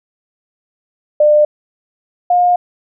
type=tone pair in turn; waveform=sine; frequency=599 / 712.3 Hz; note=D5 / F5; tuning=+34 / +34 cents; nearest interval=minor third; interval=300 cents; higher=second; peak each=-6 / -8 dBFS; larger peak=first; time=1.2-1.45 / 2.3-2.56 s; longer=second; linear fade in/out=5 ms; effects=none